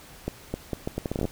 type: accelerating click train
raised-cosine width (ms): 2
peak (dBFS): -14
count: 13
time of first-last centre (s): 0.28-1.253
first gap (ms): 260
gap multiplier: 0.74
effects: pink hiss -48 dBFS RMS until 1.31 s